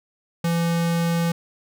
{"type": "tone", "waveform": "square", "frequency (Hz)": 168.7, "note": "E3", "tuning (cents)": 40, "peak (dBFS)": -20, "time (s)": [0.44, 1.32], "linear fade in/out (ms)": 5, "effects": []}